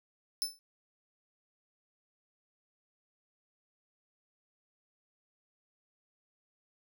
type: tone with exponential decay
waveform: sawtooth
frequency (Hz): 5274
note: E8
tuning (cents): 0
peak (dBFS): -24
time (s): 0.42-0.59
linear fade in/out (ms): 0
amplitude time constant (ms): 36
effects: none